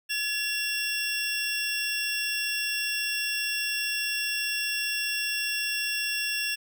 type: tone pair together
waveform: 25% pulse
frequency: 1702.7 / 2735 Hz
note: G#6 / F7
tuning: +43 / -37 cents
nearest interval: minor sixth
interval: 820 cents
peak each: -29 / -24 dBFS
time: 0.09-6.56 s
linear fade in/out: 20 ms
effects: none